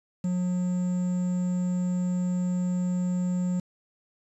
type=tone with quantisation; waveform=triangle; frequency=180 Hz; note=F#3; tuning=47 cents flat; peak=-22 dBFS; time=0.24-3.6 s; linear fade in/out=5 ms; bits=8; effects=resampled to 24000 Hz